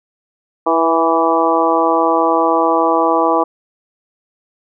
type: harmonic tone with a mistuned harmonic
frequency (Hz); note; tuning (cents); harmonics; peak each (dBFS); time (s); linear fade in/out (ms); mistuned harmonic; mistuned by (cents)
164.81; E3; 0; 2 / 3 / 4 / 5 / 6 / 7; -18 / -18 / -18 / -18 / -18 / -18; 0.66-3.44; 10; 3; -23
effects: none